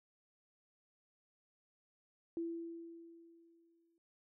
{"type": "tone with exponential decay", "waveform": "sine", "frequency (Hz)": 334.5, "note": "E4", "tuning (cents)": 25, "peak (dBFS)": -35, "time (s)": [2.37, 3.98], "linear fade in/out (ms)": 1, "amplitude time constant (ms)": 350, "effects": ["noise-tail reverb RT60 0.2 s tail -17 dB re dry"]}